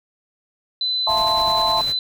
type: tone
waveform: sine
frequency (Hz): 4020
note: B7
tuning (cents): +30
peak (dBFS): -19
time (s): 0.81-1.99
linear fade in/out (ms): 2
type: noise with tremolo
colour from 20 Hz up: pink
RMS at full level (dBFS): -33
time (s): 1.07-1.95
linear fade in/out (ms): 50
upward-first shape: square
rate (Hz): 10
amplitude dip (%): 35
type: chord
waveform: sine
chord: F major seventh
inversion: third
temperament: equal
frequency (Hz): 659.3 / 698.5 / 880 / 1046.5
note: E5 / F5 / A5 / C6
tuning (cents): 0 / 0 / 0 / 0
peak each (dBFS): -25 / -28 / -22 / -22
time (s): 1.07-1.81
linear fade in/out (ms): 2
effects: none